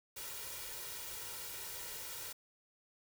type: noise with comb filter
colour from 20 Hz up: white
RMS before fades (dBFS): -45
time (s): 0.16-2.33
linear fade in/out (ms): 10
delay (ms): 2.1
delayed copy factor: +0.65
effects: none